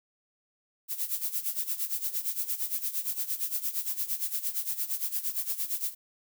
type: noise with tremolo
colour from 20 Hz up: violet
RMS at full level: -29 dBFS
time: 0.88-5.95 s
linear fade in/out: 50 ms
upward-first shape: sine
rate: 8.7 Hz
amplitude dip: 80%
effects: none